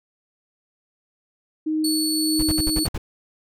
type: tone with tremolo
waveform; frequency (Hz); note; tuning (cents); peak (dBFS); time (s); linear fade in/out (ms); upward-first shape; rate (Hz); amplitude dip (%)
sine; 311.5; D#4; +2; -19; 1.66-2.84; 10; triangle; 1.7; 40
type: tone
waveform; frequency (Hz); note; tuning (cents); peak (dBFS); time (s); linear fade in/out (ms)
25% pulse; 4434; C#8; 0; -18; 1.84-2.87; 5
type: noise bursts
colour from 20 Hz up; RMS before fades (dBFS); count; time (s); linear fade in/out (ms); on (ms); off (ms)
brown; -24; 7; 2.39-2.979; 5; 37; 55
effects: none